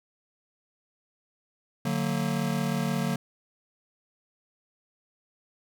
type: chord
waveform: square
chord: D augmented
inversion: none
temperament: just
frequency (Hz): 146.83 / 183.54 / 229.4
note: D3 / F#3 / A#3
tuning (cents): 0 / -14 / -28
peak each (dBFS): -31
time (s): 1.85-3.16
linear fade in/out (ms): 5
effects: none